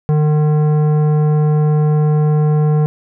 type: tone with tanh clipping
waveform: sine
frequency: 151.4 Hz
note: D#3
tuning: 47 cents flat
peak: -12 dBFS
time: 0.09-2.86 s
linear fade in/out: 0 ms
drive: 13 dB
effects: none